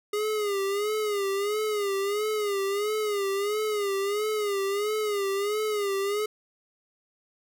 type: tone with vibrato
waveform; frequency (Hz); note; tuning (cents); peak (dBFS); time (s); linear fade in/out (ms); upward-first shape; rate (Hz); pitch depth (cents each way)
square; 410.8; G#4; -19; -26; 0.13-6.26; 5; sine; 1.5; 86
effects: none